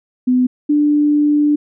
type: tone pair in turn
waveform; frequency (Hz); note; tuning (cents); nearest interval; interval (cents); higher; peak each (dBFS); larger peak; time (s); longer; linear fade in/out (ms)
sine; 251.8 / 295.3; B3 / D4; +34 / +10; minor third; 276; second; -10; neither; 0.27-0.47 / 0.69-1.56; second; 10
effects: none